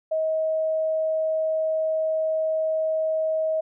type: tone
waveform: sine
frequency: 634 Hz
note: D#5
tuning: 32 cents sharp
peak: -21 dBFS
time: 0.11-3.61 s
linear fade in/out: 10 ms
effects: none